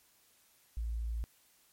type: tone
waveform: sine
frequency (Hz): 56.7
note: A#1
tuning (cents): -47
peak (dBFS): -33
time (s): 0.77-1.24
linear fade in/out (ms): 0
effects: white hiss -67 dBFS RMS until 1.72 s + MP3 64 kbps